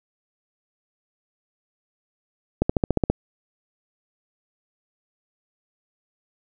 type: accelerating click train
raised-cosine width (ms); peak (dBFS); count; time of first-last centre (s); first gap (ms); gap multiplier
2; -5; 8; 2.62-3.1; 75; 0.97
effects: none